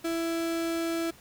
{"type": "tone", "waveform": "35% pulse", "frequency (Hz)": 331.8, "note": "E4", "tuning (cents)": 11, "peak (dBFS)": -26, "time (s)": [0.04, 1.11], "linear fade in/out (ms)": 10, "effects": ["pink hiss -54 dBFS RMS until 1.2 s"]}